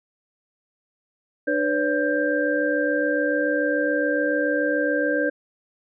sine tone cluster, 299.6 / 500 / 567 / 1583 Hz, D4 / B4 / C#5 / G6, +35 / +21 / +39 / +17 cents, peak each -25 dBFS, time 1.47-5.3 s, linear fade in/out 10 ms, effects none

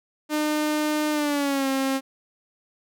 sawtooth tone with pitch glide, 303 to 268.4 Hz, D#4 to C4, -46 to +44 cents, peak -18 dBFS, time 0.29-2.01 s, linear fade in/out 50 ms, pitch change -210 cents, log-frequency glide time 1.11-1.68 s, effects none

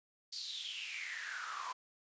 pink noise with high-pass filter sweep, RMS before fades -43 dBFS, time 0.32-1.73 s, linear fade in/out 10 ms, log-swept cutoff 4700 to 980 Hz, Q 7.8, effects resampled to 16000 Hz

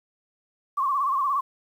sine tone with vibrato, 1105 Hz, C#6, 6 cents flat, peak -21 dBFS, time 0.77-1.41 s, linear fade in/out 10 ms, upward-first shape sine, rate 17 Hz, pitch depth 96 cents each way, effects 9-bit

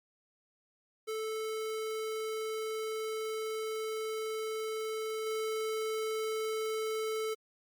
square tone with level steps, 438.1 Hz, A4, 7 cents flat, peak -35 / -33 dBFS, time 1.07-7.35 s, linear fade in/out 20 ms, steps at 5.26 s, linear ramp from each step 5 ms, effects Opus 48 kbps

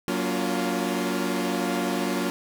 sawtooth chord, Gb major seventh, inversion none, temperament equal with one note detuned, 185 / 233.1 / 283.8 / 349.2 Hz, Gb3 / Bb3 / Db4 / F4, 0 / 0 / +41 / 0 cents, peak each -26 dBFS, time 0.08-2.3 s, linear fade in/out 0 ms, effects none

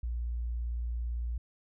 sine tone, 58.9 Hz, A#1, 19 cents sharp, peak -31 dBFS, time 0.03-1.38 s, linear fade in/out 5 ms, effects none

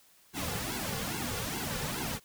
pink noise with flanger, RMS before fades -35 dBFS, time 0.33-2.2 s, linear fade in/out 50 ms, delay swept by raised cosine 1.6 to 3.2 ms, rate 2.4 Hz, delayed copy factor -0.9, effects white hiss -62 dBFS RMS until 2.24 s

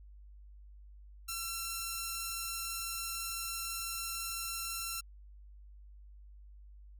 5% pulse tone, 1353 Hz, E6, 45 cents sharp, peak -25 dBFS, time 1.28-5.01 s, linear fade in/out 10 ms, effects added 50 Hz sine -51 dBFS peak until 6.99 s

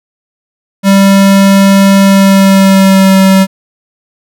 square tone with pitch glide, 196 to 191.74 Hz, G3 to G3, 0 to -38 cents, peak -3 dBFS, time 0.83-3.47 s, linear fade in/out 50 ms, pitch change -38 cents, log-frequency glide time 2.02-3.17 s, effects none

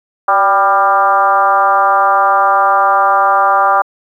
sine tone with frequency modulation, 987.8 Hz, B5, in tune, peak -7 dBFS, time 0.28-3.82 s, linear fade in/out 5 ms, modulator 203 Hz, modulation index 1.8, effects high-pass 400 Hz 12 dB/octave + 8-bit

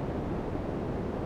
white low-pass noise, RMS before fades -33 dBFS, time 0-1.25 s, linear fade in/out 0 ms, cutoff 420 Hz, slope 12 dB/octave, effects none

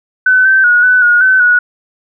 sine tone with pitch steps, 1511 / 1549 / 1451 / 1498 / 1441 / 1523 / 1461 Hz, F#6 / G6 / F#6 / F#6 / F#6 / F#6 / F#6, +36 / -21 / -34 / +21 / -46 / +50 / -22 cents, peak -5 dBFS, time 0.26-1.59 s, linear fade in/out 5 ms, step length 190 ms, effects none

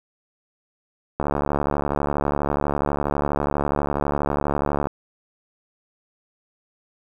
click train, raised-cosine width 1 ms, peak -8 dBFS, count 266, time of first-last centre 1.2-4.87 s, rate 72.2 Hz, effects 8-bit

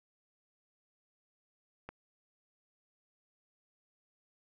click, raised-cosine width 0.5 ms, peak -28 dBFS, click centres 1.89 s, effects none

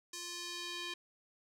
square tone with band-pass filter sweep, 349.2 Hz, F4, in tune, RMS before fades -43 dBFS, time 0.13-0.94 s, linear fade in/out 5 ms, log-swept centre 6300 to 3300 Hz, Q 1.5, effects none

